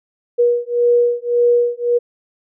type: beating tone pair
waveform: sine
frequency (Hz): 479.4 / 481.2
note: A#4 / B4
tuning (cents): +48 / -45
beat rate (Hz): 1.8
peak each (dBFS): -15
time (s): 0.38-1.99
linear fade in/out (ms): 20
effects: none